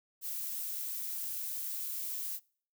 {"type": "noise", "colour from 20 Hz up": "violet", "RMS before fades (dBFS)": -38, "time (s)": [0.21, 2.4], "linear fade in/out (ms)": 50, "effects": ["noise-tail reverb RT60 0.5 s tail -25 dB re dry"]}